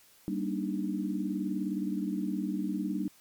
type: chord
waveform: sine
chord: Eb major seventh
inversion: first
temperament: just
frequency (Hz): 194.45 / 233.3 / 291.7 / 311.1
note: G3 / Bb3 / D4 / Eb4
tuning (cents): -14 / +2 / -12 / 0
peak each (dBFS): -33 / -37 / -35 / -36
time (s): 0.28-3.08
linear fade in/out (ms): 0
effects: white hiss -60 dBFS RMS until 3.2 s + MP3 96 kbps